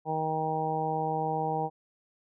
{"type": "harmonic tone", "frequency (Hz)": 157.7, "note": "D#3", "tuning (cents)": 24, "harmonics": [1, 2, 3, 4, 5, 6], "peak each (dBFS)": [-35, -39, -34, -39, -30, -37], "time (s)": [0.05, 1.7], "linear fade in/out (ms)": 50, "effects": []}